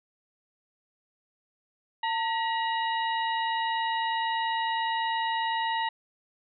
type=harmonic tone with a mistuned harmonic; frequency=957 Hz; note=A#5; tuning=45 cents sharp; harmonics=1 / 2 / 3 / 4; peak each=-27 / -33 / -37 / -39 dBFS; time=2.03-5.89 s; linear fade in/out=5 ms; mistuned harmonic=1; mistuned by=-96 cents; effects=none